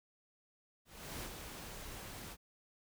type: noise with ADSR envelope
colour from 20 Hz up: pink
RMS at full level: -43 dBFS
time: 0.85-2.37 s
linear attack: 360 ms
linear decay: 83 ms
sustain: -5 dB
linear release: 52 ms
effects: none